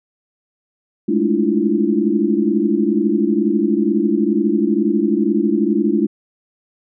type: tone cluster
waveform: sine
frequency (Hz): 206.8 / 218.9 / 291.8 / 326 / 348.2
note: G#3 / A3 / D4 / E4 / F4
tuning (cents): -7 / -9 / -11 / -19 / -5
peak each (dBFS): -20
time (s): 1.08-6.07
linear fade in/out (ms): 10
effects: none